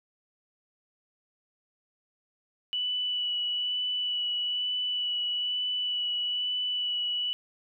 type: tone with vibrato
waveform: sine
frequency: 2960 Hz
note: F#7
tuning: in tune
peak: -27 dBFS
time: 2.73-7.33 s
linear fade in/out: 0 ms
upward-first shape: sine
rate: 1.1 Hz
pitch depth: 13 cents each way
effects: none